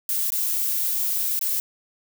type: noise with dropouts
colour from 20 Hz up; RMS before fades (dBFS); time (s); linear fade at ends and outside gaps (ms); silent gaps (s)
violet; -24; 0.09-1.6; 1; 0.304-0.32 / 1.392-1.412
effects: none